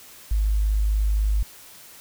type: tone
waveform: sine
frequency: 51.91 Hz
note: G#1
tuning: in tune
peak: -18 dBFS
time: 0.31-1.43 s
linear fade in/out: 5 ms
effects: white hiss -46 dBFS RMS until 2 s

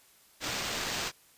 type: noise with sample-and-hold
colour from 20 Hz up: white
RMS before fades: -34 dBFS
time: 0.4-1.12 s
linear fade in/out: 50 ms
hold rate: 11025 Hz
effects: white hiss -61 dBFS RMS until 1.37 s + resampled to 32000 Hz

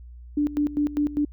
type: tone with tremolo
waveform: sine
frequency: 293.7 Hz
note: D4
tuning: in tune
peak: -19 dBFS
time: 0.37-1.25 s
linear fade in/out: 5 ms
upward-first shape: square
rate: 5 Hz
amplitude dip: 80%
effects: added 60 Hz sine -40 dBFS peak until 1.32 s

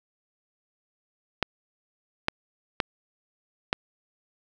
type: clicks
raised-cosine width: 0.3 ms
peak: -6 dBFS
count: 4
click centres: 1.427 / 2.284 / 2.802 / 3.729 s
effects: none

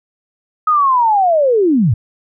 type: linear sweep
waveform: sine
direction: down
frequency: 1272 to 92.7 Hz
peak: -9 dBFS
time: 0.67-1.94 s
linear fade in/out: 5 ms
effects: none

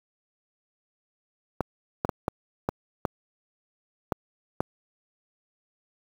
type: clicks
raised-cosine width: 1 ms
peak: -10 dBFS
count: 8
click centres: 1.607 / 2.049 / 2.092 / 2.281 / 2.689 / 3.052 / 4.122 / 4.605 s
effects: high-pass 60 Hz 12 dB/octave + 7-bit

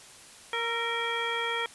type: harmonic tone with a mistuned harmonic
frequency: 466.2 Hz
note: A#4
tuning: in tune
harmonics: 1 / 2 / 3 / 4 / 5 / 7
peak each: -35 / -35 / -35 / -35 / -35 / -35 dBFS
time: 0.53-1.66 s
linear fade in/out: 2 ms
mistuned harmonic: 3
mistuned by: -50 cents
effects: white hiss -50 dBFS RMS until 1.74 s + resampled to 24000 Hz

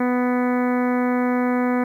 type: harmonic tone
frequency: 248.1 Hz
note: B3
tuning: 8 cents sharp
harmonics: 1 / 2 / 3 / 4 / 5 / 6 / 7 / 8 / 9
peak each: -19 / -25 / -29 / -31 / -33 / -35 / -36 / -37 / -38 dBFS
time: 0-1.84 s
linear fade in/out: 5 ms
effects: 9-bit

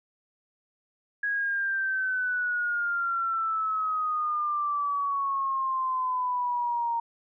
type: exponential sweep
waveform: sine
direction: down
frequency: 1661.2 to 927 Hz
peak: -25 dBFS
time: 1.23-7 s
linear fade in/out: 5 ms
effects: none

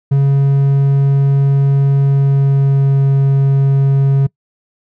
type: tone with pitch glide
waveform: triangle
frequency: 138.59 to 137.32 Hz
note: C#3 to C#3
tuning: 0 to -16 cents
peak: -6 dBFS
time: 0.11-4.27 s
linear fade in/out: 10 ms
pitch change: -16 cents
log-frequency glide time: 2.03-3.08 s
effects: noise-tail reverb RT60 0.1 s tail -23 dB re dry

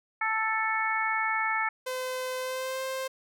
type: harmonic tone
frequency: 440.8 Hz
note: A4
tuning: 3 cents sharp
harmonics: 2 / 3 / 4 / 5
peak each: -31 / -31 / -31 / -31 dBFS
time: 0.21-1.69 s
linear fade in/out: 5 ms
type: tone with pitch glide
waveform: sawtooth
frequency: 512 to 525.8 Hz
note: C5 to C5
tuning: -38 to +8 cents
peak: -27 dBFS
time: 1.86-3.08 s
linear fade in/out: 10 ms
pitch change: +46 cents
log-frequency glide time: 2.38-2.83 s
effects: none

